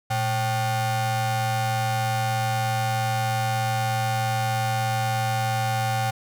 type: ring-modulated tone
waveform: 45% pulse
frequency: 329.6 Hz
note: E4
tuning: in tune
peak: -19 dBFS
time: 0.1-6.11 s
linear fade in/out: 10 ms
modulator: 446 Hz
effects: none